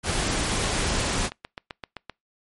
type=noise; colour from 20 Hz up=pink; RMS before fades=-25 dBFS; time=0.03-1.3 s; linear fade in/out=50 ms
type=click train; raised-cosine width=0.3 ms; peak=-18 dBFS; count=8; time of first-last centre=1.19-2.097 s; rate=7.72 Hz
effects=noise-tail reverb RT60 0.2 s tail -26 dB re dry + MP3 48 kbps